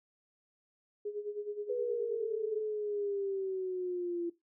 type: tone with tremolo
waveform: sine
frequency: 415.3 Hz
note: G#4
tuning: in tune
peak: -33 dBFS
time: 1.05-2.61 s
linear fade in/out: 5 ms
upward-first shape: sine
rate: 9.5 Hz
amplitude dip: 75%
type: exponential sweep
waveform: sine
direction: down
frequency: 492.1 to 340 Hz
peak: -32 dBFS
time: 1.69-4.3 s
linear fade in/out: 10 ms
effects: noise-tail reverb RT60 0.2 s tail -18 dB re dry